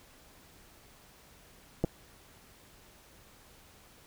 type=clicks; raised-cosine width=2 ms; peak=-14 / -17 dBFS; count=2; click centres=1.84 / 1.846 s; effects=pink hiss -58 dBFS RMS until 4.06 s